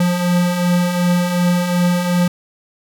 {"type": "beating tone pair", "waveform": "square", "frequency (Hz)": [174.61, 177.31], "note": ["F3", "F3"], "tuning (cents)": [0, 27], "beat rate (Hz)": 2.7, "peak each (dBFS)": [-23, -15], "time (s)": [0, 2.28], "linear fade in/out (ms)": 5, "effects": []}